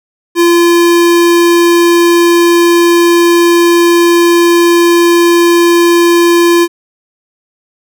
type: tone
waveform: square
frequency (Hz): 343.2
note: F4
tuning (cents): -30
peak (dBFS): -5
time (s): 0.35-6.68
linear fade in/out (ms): 50
effects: none